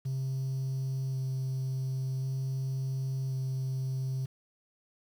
triangle tone with vibrato, 132.4 Hz, C3, 21 cents sharp, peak -27 dBFS, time 0.05-4.26 s, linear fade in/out 10 ms, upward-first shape square, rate 0.46 Hz, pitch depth 8 cents each way, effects tanh soft clip ceiling -25 dBFS + 9-bit

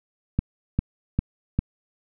click train, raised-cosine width 5 ms, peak -8 dBFS, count 4, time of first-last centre 0.39-1.59 s, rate 2.5 Hz, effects none

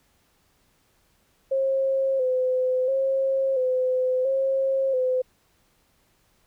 sine tone with vibrato, 523.3 Hz, C5, in tune, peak -20 dBFS, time 1.51-5.22 s, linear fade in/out 10 ms, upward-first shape square, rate 0.73 Hz, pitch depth 43 cents each way, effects pink hiss -65 dBFS RMS until 6.46 s

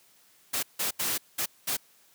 white noise bursts at uneven times, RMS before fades -29 dBFS, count 5, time 0.53-0.63 / 0.79-0.91 / 0.99-1.18 / 1.38-1.46 / 1.67-1.77 s, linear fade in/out 10 ms, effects white hiss -61 dBFS RMS until 2.14 s + high-pass 100 Hz 12 dB/octave

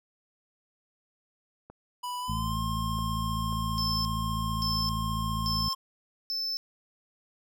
clicks, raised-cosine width 1 ms, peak -32 dBFS, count 3, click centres 1.7 / 2.987 / 3.526 s
square tone with pitch glide, 987.8 to 1064.8 Hz, B5 to C6, 0 to +30 cents, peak -33 dBFS, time 2.03-5.75 s, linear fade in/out 10 ms, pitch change +130 cents, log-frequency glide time 2.19-2.58 s
harmonic tone, 55 Hz, A1, in tune, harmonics 1 / 2 / 3 / 4, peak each -34 / -34 / -36 / -37 dBFS, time 2.28-5.69 s, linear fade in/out 10 ms
triangle tone bursts, 5274 Hz, E8, in tune, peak -28 dBFS, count 4, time 3.78-6.57 s, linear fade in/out 0 ms, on 270 ms, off 570 ms
effects none

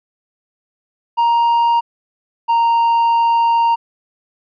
triangle tone pair in turn, 936 / 928.5 Hz, A#5 / A#5, +7 / -7 cents, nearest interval unison, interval 14 cents, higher first, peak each -9 dBFS, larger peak neither, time 1.17-1.81 / 2.48-3.76 s, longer second, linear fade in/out 20 ms, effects resampled to 11025 Hz

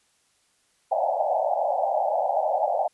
white band-pass noise, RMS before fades -24 dBFS, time 0.91-2.88 s, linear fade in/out 10 ms, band 560 to 840 Hz, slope 96 dB/octave, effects white hiss -66 dBFS RMS until 2.93 s + resampled to 24000 Hz

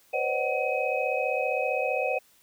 sine tone cluster, 499.7 / 535 / 606 / 749 / 2531 Hz, B4 / C5 / D#5 / F#5 / D#7, +20 / +38 / -46 / +21 / +29 cents, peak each -31 dBFS, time 0.13-2.19 s, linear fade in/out 10 ms, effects white hiss -61 dBFS RMS until 2.42 s

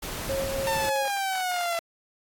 pink noise, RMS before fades -34 dBFS, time 0.02-0.9 s, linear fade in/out 10 ms
sine tone with tremolo, 542 Hz, C#5, 39 cents flat, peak -26 dBFS, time 0.29-1.08 s, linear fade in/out 5 ms, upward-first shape square, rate 3.4 Hz, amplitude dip 30%
sawtooth exponential sweep, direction down, 907 to 670 Hz, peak -22 dBFS, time 0.67-1.79 s, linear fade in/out 0 ms
effects AAC 64 kbps

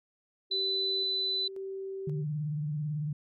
sine tone with tremolo, 386.5 Hz, G4, 24 cents flat, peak -35 dBFS, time 0.5-2.25 s, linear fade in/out 50 ms, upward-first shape square, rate 0.94 Hz, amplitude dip 45%
sine tone, 4000 Hz, B7, 21 cents sharp, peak -28 dBFS, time 0.51-1.48 s, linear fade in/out 5 ms
sine tone with vibrato, 150 Hz, D3, 37 cents sharp, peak -30 dBFS, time 2.07-3.13 s, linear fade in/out 5 ms, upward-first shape sine, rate 18 Hz, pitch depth 70 cents each way
effects none

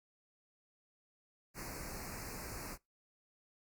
pink band-stop noise, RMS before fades -45 dBFS, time 1.54-2.78 s, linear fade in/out 50 ms, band 2600 to 4300 Hz, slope 96 dB/octave, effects noise-tail reverb RT60 0.2 s tail -23 dB re dry + Opus 48 kbps

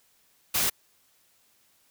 white noise, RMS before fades -25 dBFS, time 0.54-0.7 s, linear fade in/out 10 ms, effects white hiss -65 dBFS RMS until 1.9 s

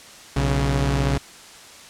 sawtooth tone pair together, 61.2 / 138.59 Hz, B1 / C#3, -15 / 0 cents, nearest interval octave + major second, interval 1415 cents, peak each -18 / -17 dBFS, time 0.36-1.18 s, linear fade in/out 5 ms, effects white hiss -43 dBFS RMS until 1.89 s + low-pass 8000 Hz 12 dB/octave

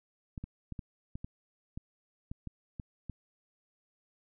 clicks, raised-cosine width 5 ms, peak -27 dBFS, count 11, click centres 0.378 / 0.44 / 0.723 / 0.792 / 1.155 / 1.245 / 1.775 / 2.315 / 2.473 / 2.798 / 3.097 s, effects none

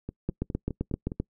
two click trains, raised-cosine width 3 ms, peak -15 / -21 dBFS, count 8 / 6, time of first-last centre 0.29-1.2 / 0.09-1.119 s, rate 7.69 / 4.86 Hz, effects noise-tail reverb RT60 0.1 s tail -25 dB re dry

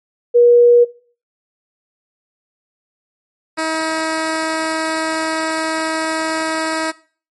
sine / 10% pulse tone pair in turn, 479.9 / 319.3 Hz, B4 / D#4, -50 / +45 cents, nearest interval perfect fifth, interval 705 cents, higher first, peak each -6 / -9 dBFS, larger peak first, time 0.34-0.85 / 3.57-6.92 s, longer second, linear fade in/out 20 ms, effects noise-tail reverb RT60 0.4 s tail -19 dB re dry + MP3 48 kbps

